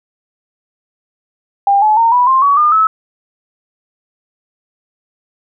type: tone with pitch steps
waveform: sine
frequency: 799 / 856.3 / 917.8 / 983.7 / 1054.3 / 1130 / 1211.1 / 1298 Hz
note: G5 / A5 / A#5 / B5 / C6 / C#6 / D#6 / E6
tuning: +33 / -47 / -27 / -7 / +13 / +33 / -47 / -27 cents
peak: -7 dBFS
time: 1.67-2.87 s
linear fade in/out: 2 ms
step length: 150 ms
effects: none